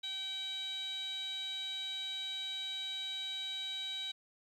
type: tone with band-pass filter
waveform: 15% pulse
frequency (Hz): 770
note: G5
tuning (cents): -31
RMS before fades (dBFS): -40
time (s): 0.03-4.12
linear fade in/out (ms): 10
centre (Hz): 3800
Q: 8.7
effects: 12-bit